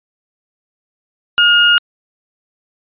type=tone pair together; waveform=sine; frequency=1425.5 / 2851 Hz; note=F6 / F7; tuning=+35 / +35 cents; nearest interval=octave; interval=1200 cents; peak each=-10 dBFS; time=1.38-1.78 s; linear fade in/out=0 ms; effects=resampled to 8000 Hz